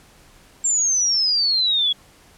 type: exponential sweep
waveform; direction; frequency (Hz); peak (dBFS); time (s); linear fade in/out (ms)
sine; down; 7459 to 3322; -16; 0.64-1.93; 10
effects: pink hiss -51 dBFS RMS until 2.37 s + low-pass 12000 Hz 12 dB/octave